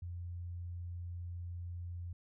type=tone; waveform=sine; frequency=87.31 Hz; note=F2; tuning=in tune; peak=-40 dBFS; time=0.02-2.13 s; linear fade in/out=5 ms; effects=none